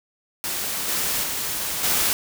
white noise with level steps, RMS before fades -27 / -24 / -27 / -21 dBFS, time 0.44-2.13 s, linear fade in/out 0 ms, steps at 0.88 / 1.23 / 1.83 s, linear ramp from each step 10 ms, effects none

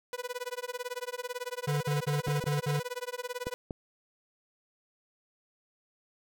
sawtooth tone with tremolo, 493.9 Hz, B4, in tune, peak -28 dBFS, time 0.13-3.54 s, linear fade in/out 0 ms, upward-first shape sine, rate 18 Hz, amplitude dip 100%
square tone bursts, 146.3 Hz, D3, 6 cents flat, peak -28 dBFS, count 6, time 1.67-2.8 s, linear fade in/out 10 ms, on 140 ms, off 58 ms
clicks, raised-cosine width 2 ms, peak -22 dBFS, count 4, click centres 2.282 / 2.44 / 3.469 / 3.708 s
effects none

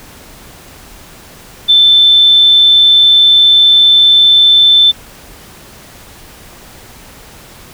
sine tone, 3535 Hz, A7, 7 cents sharp, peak -3 dBFS, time 1.68-4.92 s, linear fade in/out 20 ms, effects pink hiss -36 dBFS RMS until 7.73 s

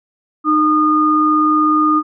sine tone pair together, 306.5 / 1222.7 Hz, D#4 / D#6, -26 / -31 cents, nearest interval 2 octaves, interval 2395 cents, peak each -14 / -12 dBFS, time 0.44-2.03 s, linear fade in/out 50 ms, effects none

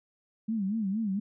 sine tone with vibrato, 207.7 Hz, G#3, in tune, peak -27 dBFS, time 0.48-1.2 s, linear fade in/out 10 ms, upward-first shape sine, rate 4.3 Hz, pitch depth 160 cents each way, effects none

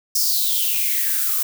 violet noise with high-pass filter sweep, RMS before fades -20 dBFS, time 0.15-1.43 s, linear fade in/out 5 ms, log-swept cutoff 5500 to 1100 Hz, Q 6.5, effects none

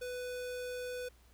square tone, 497 Hz, B4, 11 cents sharp, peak -39 dBFS, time 0.01-1.09 s, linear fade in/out 10 ms, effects added 60 Hz sine -60 dBFS peak until 1.33 s + pink hiss -67 dBFS RMS until 1.33 s

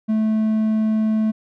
triangle tone, 217.9 Hz, A3, 17 cents flat, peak -14 dBFS, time 0.08-1.32 s, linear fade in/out 20 ms, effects none

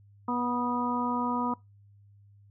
harmonic tone with a mistuned harmonic, 243.7 Hz, B3, 23 cents flat, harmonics 1 / 2 / 3 / 4 / 5, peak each -30 / -39 / -39 / -31 / -35 dBFS, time 0.28-1.54 s, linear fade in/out 5 ms, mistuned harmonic 5, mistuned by +28 cents, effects noise-tail reverb RT60 0.2 s tail -22 dB re dry + added 101 Hz sine -54 dBFS peak until 2.5 s

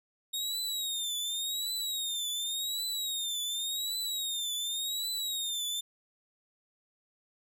sawtooth tone with vibrato, 3729 Hz, A#7, in tune, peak -29 dBFS, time 0.33-5.81 s, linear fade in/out 10 ms, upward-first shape triangle, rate 0.89 Hz, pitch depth 130 cents each way, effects none

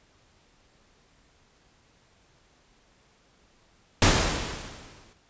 pink noise with exponential decay, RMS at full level -17 dBFS, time 4.02-5.13 s, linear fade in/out 1 ms, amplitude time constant 240 ms, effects pink hiss -62 dBFS RMS until 5.29 s + resampled to 16000 Hz

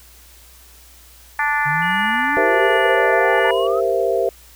harmonic tone, 293 Hz, D4, 4 cents flat, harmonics 3 / 4 / 5 / 6 / 7 / 8, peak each -21 / -26 / -25 / -20 / -26 / -32 dBFS, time 1.39-3.51 s, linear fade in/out 2 ms
sine exponential sweep, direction up, 139.8 to 1318.5 Hz, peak -25 dBFS, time 1.65-3.81 s, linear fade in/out 20 ms
triangle tone with tremolo, 2894 Hz, F#7, 39 cents flat, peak -27 dBFS, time 1.82-3.67 s, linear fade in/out 2 ms, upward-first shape sine, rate 1.3 Hz, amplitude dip 95%
sine chord, C dominant seventh, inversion second, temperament equal with one note detuned, 392 / 466.2 / 523.3 / 670.4 Hz, G4 / Bb4 / C5 / E5, 0 / 0 / 0 / +29 cents, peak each -21 dBFS, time 2.37-4.29 s, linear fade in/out 0 ms
effects added 60 Hz sine -47 dBFS peak until 4.55 s + white hiss -47 dBFS RMS until 4.55 s

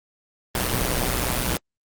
pink noise with amplitude modulation, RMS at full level -20 dBFS, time 0.55-1.57 s, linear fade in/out 2 ms, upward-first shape sine, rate 124 Hz, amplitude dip 80%, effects Opus 32 kbps

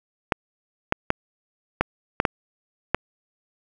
clicks, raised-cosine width 0.5 ms, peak -3 dBFS, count 7, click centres 0.322 / 0.924 / 1.104 / 1.81 / 2.201 / 2.252 / 2.946 s, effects 7-bit

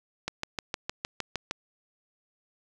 click train, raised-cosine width 0.2 ms, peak -13 dBFS, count 9, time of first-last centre 0.28-1.511 s, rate 6.5 Hz, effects none

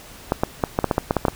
clicks, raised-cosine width 1 ms, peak -3 dBFS, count 11, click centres 0.321 / 0.435 / 0.638 / 0.789 / 0.843 / 0.912 / 0.981 / 1.109 / 1.167 / 1.252 / 1.283 s, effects pink hiss -42 dBFS RMS until 1.35 s

